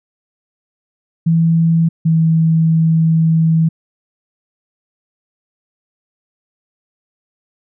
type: tone pair in turn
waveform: sine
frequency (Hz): 164.81 / 161.98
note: E3 / E3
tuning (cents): 0 / -30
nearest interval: unison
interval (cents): 30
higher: first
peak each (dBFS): -9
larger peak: neither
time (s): 1.26-1.89 / 2.05-3.69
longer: second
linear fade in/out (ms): 10
effects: none